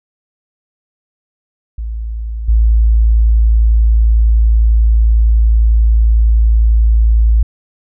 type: tone with level steps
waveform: sine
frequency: 55.5 Hz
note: A1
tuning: 16 cents sharp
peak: -18 / -6 dBFS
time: 1.78-7.43 s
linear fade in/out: 5 ms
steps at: 2.48 s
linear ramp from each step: 10 ms
effects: none